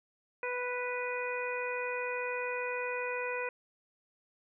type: harmonic tone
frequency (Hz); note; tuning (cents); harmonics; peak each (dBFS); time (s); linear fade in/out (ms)
493.9; B4; 0; 1 / 2 / 3 / 4 / 5; -36 / -40 / -41 / -42 / -39; 0.43-3.49; 2
effects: none